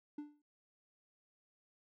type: tone with exponential decay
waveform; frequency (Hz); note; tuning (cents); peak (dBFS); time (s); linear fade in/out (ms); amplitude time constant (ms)
triangle; 295.1; D4; +8; -37; 0.18-0.42; 5; 51
effects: none